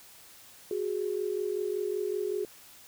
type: tone pair together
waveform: sine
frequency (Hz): 370 / 415.3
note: F#4 / G#4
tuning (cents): 0 / 0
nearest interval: major second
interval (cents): 200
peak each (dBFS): -32 / -31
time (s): 0.71-2.45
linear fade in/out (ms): 2
effects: white hiss -53 dBFS RMS until 2.87 s